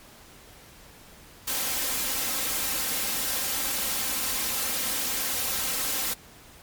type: noise with comb filter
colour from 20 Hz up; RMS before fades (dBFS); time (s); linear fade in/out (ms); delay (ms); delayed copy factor
white; -28; 1.47-6.14; 10; 3.8; +0.55
effects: pink hiss -50 dBFS RMS until 6.62 s + MP3 96 kbps